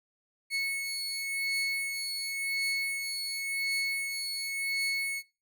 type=beating tone pair; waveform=30% pulse; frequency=2200 / 2200.92 Hz; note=C#7 / C#7; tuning=-14 / -13 cents; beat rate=0.92 Hz; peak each=-29 / -32 dBFS; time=0.5-5.23 s; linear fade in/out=50 ms; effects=noise-tail reverb RT60 0.3 s tail -20 dB re dry